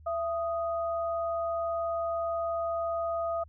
sine tone pair together, 670.4 / 1244.5 Hz, E5 / D#6, +29 / 0 cents, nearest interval major seventh, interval 1071 cents, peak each -29 / -35 dBFS, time 0.06-3.44 s, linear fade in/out 10 ms, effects added 77 Hz sine -50 dBFS peak until 3.48 s

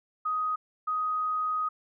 sine tone pair in turn, 1252 / 1252 Hz, D#6 / D#6, +10 / +10 cents, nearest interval unison, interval 0 cents, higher neither, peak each -26 / -26 dBFS, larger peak neither, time 0.25-0.56 / 0.87-1.69 s, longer second, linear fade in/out 10 ms, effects none

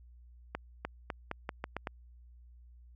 accelerating click train, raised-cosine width 0.5 ms, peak -20 dBFS, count 8, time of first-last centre 0.55-1.872 s, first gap 300 ms, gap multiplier 0.84, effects added 60 Hz sine -53 dBFS peak until 2.95 s

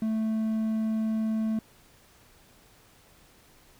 triangle tone, 220 Hz, A3, in tune, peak -23 dBFS, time 0.02-1.59 s, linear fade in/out 2 ms, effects pink hiss -58 dBFS RMS until 3.79 s

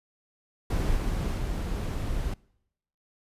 brown noise with level steps, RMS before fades -26 / -28 / -30 dBFS, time 0.7-2.34 s, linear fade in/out 5 ms, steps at 0.95 / 1.36 s, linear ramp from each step 20 ms, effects noise-tail reverb RT60 0.8 s tail -25 dB re dry + resampled to 32000 Hz

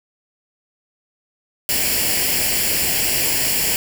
white noise with comb filter, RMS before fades -19 dBFS, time 1.69-3.76 s, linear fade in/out 0 ms, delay 0.4 ms, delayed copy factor +0.7, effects none

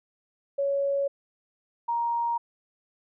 sine tone pair in turn, 558 / 938.4 Hz, C#5 / A#5, +11 / +11 cents, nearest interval major sixth, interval 900 cents, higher second, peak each -23 / -24 dBFS, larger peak first, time 0.58-1.08 / 1.88-2.38 s, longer neither, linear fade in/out 10 ms, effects none

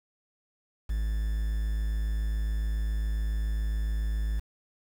triangle tone with quantisation, 53.6 Hz, A1, 45 cents flat, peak -24 dBFS, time 0.89-4.4 s, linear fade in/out 10 ms, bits 8, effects none

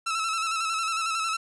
sawtooth tone with vibrato, 1318.5 Hz, E6, in tune, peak -22 dBFS, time 0.06-1.37 s, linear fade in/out 10 ms, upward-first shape square, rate 11 Hz, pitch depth 36 cents each way, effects resampled to 24000 Hz

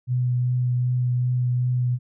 sine tone with vibrato, 124.4 Hz, B2, 13 cents sharp, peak -19 dBFS, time 0.07-1.99 s, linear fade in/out 50 ms, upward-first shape triangle, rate 2.6 Hz, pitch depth 14 cents each way, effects none

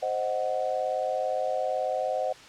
sine chord, C diminished, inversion none, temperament equal, 523.3 / 622.3 / 740 Hz, C5 / Eb5 / Gb5, 0 / 0 / 0 cents, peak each -30 dBFS, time 0.02-2.33 s, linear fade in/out 10 ms, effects white hiss -48 dBFS RMS until 2.48 s + low-pass 5000 Hz 12 dB/octave

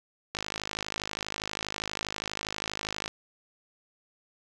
click train, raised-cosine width 0.2 ms, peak -14 dBFS, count 144, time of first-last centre 0.35-3.079 s, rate 52.4 Hz, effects none

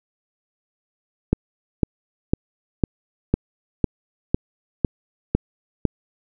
click train, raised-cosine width 3 ms, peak -3 dBFS, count 10, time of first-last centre 1.33-5.853 s, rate 1.99 Hz, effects none

